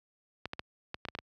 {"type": "clicks", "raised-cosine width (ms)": 0.3, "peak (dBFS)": -20, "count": 8, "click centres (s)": [0.456, 0.534, 0.594, 0.944, 1.052, 1.086, 1.151, 1.188], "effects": ["high-pass 60 Hz 12 dB/octave"]}